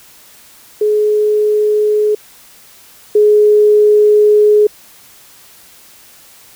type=tone pair in turn; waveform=sine; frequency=422.7 / 420.3 Hz; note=G#4 / G#4; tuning=+31 / +21 cents; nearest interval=unison; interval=10 cents; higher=first; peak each=-9 / -5 dBFS; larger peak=second; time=0.81-2.15 / 3.15-4.67 s; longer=second; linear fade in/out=5 ms; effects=white hiss -42 dBFS RMS until 6.55 s